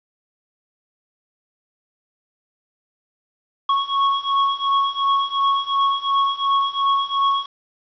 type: beating tone pair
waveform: square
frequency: 1103 / 1105.8 Hz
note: C#6 / C#6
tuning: -9 / -5 cents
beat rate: 2.8 Hz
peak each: -22 / -20 dBFS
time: 3.69-7.46 s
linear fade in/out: 5 ms
effects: resampled to 11025 Hz + 7-bit